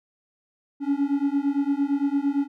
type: beating tone pair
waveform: triangle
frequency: 277.2 / 286 Hz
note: C#4 / D4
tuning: 0 / -46 cents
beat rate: 8.8 Hz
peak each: -22 dBFS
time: 0.8-2.48 s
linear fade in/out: 50 ms
effects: none